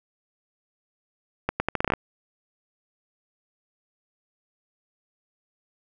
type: accelerating click train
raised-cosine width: 0.5 ms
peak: -8 dBFS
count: 10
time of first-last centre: 1.49-1.937 s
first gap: 110 ms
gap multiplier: 0.78
effects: none